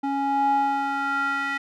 square tone with band-pass filter sweep, 277.2 Hz, C#4, in tune, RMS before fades -24 dBFS, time 0.03-1.58 s, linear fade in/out 10 ms, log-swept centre 590 to 1800 Hz, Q 4, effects none

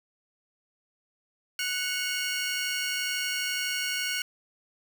25% pulse tone cluster, 1482 / 2197 / 2822 Hz, F#6 / C#7 / F7, +2 / -16 / +17 cents, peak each -29 dBFS, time 1.59-4.22 s, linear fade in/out 2 ms, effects 8-bit

